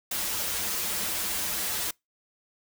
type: noise with comb filter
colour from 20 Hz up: white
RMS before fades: -30 dBFS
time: 0.11-1.91 s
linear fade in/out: 5 ms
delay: 7.5 ms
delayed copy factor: -0.9
effects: noise-tail reverb RT60 0.2 s tail -26 dB re dry